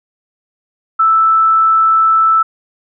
sine tone, 1318.5 Hz, E6, in tune, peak -7 dBFS, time 0.99-2.43 s, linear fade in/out 10 ms, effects none

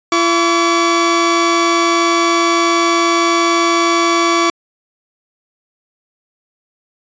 sawtooth tone pair together, 338.8 / 1139.6 Hz, E4 / C#6, +48 / +48 cents, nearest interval octave + major sixth, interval 2100 cents, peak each -10 dBFS, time 0.12-4.5 s, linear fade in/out 2 ms, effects resampled to 16000 Hz

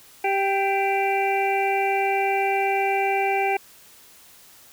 harmonic tone with a mistuned harmonic, 392 Hz, G4, in tune, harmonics 1 / 2 / 4 / 5 / 6 / 7, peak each -25 / -22 / -35 / -35 / -27 / -35 dBFS, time 0.24-3.57 s, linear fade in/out 5 ms, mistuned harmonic 5, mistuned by +44 cents, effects white hiss -50 dBFS RMS until 4.72 s

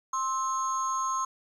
sine tone cluster, 1055 / 1302 / 6510 Hz, C6 / E6 / G#8, +14 / -22 / -36 cents, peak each -27 / -33 / -36 dBFS, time 0.13-1.25 s, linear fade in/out 5 ms, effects tanh soft clip ceiling -20 dBFS + 10-bit

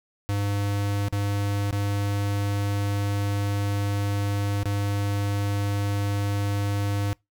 square tone with dropouts, 101.1 Hz, G#2, 46 cents flat, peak -24 dBFS, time 0.29-7.13 s, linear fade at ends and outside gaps 0 ms, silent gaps 1.084-1.126 / 1.709-1.727 / 4.632-4.656 s, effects noise-tail reverb RT60 0.2 s tail -25 dB re dry

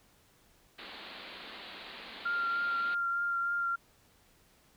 white band-pass noise, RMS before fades -47 dBFS, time 0.78-2.95 s, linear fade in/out 10 ms, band 180 to 4400 Hz, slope 96 dB/octave
sine tone with vibrato, 1390 Hz, F6, 9 cents flat, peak -29 dBFS, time 2.25-3.76 s, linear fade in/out 10 ms, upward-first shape triangle, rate 3.3 Hz, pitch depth 18 cents each way
effects pink hiss -65 dBFS RMS until 4.76 s

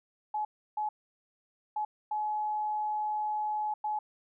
sine tone bursts at uneven times, 849 Hz, G#5, 38 cents sharp, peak -29 dBFS, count 5, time 0.34-0.45 / 0.77-0.89 / 1.76-1.85 / 2.11-3.74 / 3.84-3.99 s, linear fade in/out 5 ms, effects none

